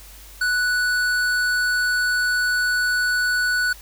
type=tone with tanh clipping; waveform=sine; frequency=1480 Hz; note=F#6; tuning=in tune; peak=-20 dBFS; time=0.41-3.73 s; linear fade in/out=5 ms; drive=15 dB; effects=added 50 Hz sine -43 dBFS peak until 3.81 s + white hiss -45 dBFS RMS until 3.81 s